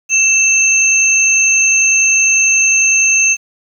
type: tone pair together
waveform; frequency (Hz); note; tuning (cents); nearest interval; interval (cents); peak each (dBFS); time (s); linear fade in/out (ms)
sine; 2654 / 6325; E7 / G8; +11 / +15; octave + minor third; 1504; -11; 0.09-3.37; 50
effects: 7-bit